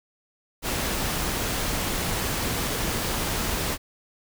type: noise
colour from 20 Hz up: pink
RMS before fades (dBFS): -27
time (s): 0.62-3.78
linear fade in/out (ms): 50
effects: none